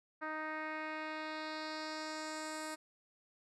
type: tone with low-pass filter sweep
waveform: 10% pulse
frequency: 311.1 Hz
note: D#4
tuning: in tune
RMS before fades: -42 dBFS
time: 0.21-2.76 s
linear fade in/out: 20 ms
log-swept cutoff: 1600 to 9700 Hz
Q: 2
effects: none